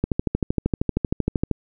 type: click train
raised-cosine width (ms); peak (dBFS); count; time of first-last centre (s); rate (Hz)
3; -7; 20; 0.04-1.513; 12.9
effects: none

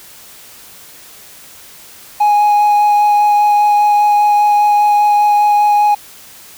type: tone with vibrato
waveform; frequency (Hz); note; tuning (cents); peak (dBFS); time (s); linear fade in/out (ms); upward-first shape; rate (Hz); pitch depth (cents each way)
triangle; 830.6; G#5; 0; -5; 2.2-5.95; 10; sine; 5; 9
effects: tanh soft clip ceiling -1 dBFS + white hiss -38 dBFS RMS until 6.57 s

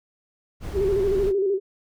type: noise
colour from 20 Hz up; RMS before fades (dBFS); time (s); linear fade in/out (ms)
brown; -30; 0.6-1.33; 50
type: tone with vibrato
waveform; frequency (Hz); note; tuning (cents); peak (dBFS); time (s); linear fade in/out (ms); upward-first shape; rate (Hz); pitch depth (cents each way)
sine; 392; G4; 0; -19; 0.73-1.6; 50; square; 13; 59
effects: none

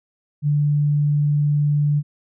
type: tone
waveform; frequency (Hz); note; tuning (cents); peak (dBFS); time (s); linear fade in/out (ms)
sine; 146.83; D3; 0; -15; 0.42-2.03; 50
effects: none

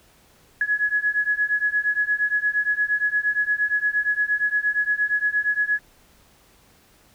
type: beating tone pair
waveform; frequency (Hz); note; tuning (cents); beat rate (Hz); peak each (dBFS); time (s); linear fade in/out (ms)
sine; 1681 / 1689.6; G#6 / G#6; +20 / +29; 8.6; -23 / -22; 0.61-5.79; 2
effects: pink hiss -56 dBFS RMS until 7.14 s

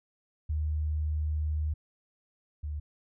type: tone pair in turn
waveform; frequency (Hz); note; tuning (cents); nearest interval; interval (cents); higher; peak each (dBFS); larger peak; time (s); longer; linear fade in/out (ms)
sine; 76.5 / 74.54; D#2 / D2; -29 / +26; unison; 45; first; -27 / -32; first; 0.49-1.74 / 2.63-2.8; first; 10
effects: none

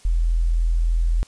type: tone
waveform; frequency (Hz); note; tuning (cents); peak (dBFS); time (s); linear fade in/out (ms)
sine; 41.67; E1; +19; -16; 0.05-1.23; 0
effects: white hiss -51 dBFS RMS until 1.27 s + resampled to 22050 Hz

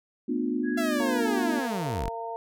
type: chord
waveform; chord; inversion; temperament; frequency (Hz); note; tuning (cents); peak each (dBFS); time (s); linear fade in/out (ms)
sine; B half-diminished seventh; third; just; 222.2 / 246.9 / 296.3 / 355.6; A3 / B3 / D4 / F4; +17 / 0 / +15 / +31; -34 / -28 / -30 / -33; 0.28-1.6; 10
type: tone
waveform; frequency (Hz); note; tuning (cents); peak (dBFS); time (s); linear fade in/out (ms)
sine; 1661.2; G#6; 0; -35; 0.63-1.7; 50
type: linear sweep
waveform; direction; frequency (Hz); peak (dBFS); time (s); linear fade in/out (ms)
sawtooth; down; 684 to 30.89; -25; 0.77-2.09; 10
type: harmonic tone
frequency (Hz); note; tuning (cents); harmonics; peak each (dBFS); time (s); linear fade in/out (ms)
228.8; A#3; -32; 2 / 3 / 4; -37 / -36 / -35; 1-2.36; 0
effects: none

